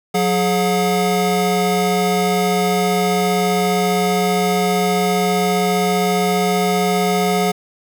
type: tone cluster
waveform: square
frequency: 182.2 / 420.1 / 720 Hz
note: F#3 / G#4 / F#5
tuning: -26 / +20 / -47 cents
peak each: -20 dBFS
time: 0.14-7.52 s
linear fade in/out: 10 ms
effects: none